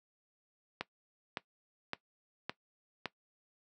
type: click train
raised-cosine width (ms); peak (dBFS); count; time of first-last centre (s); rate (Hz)
0.3; -19; 5; 0.81-3.057; 1.78
effects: noise-tail reverb RT60 0.1 s tail -18 dB re dry + high-pass 150 Hz 12 dB/octave